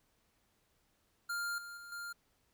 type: tone with level steps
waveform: square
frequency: 1400 Hz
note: F6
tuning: 4 cents sharp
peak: -36 / -46 / -49 / -42 dBFS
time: 1.29-2.13 s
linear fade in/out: 10 ms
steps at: 1.58 / 1.77 / 1.92 s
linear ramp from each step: 2 ms
effects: pink hiss -75 dBFS RMS until 2.53 s